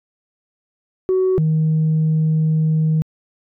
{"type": "tone pair in turn", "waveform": "sine", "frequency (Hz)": [374.1, 157.29], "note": ["F#4", "D#3"], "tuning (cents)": [19, 19], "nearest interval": "octave + minor third", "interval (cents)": 1500, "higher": "first", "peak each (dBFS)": -12, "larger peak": "neither", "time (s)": [[1.09, 1.38], [1.38, 3.02]], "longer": "second", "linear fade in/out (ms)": 0, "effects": ["tanh soft clip ceiling -11 dBFS"]}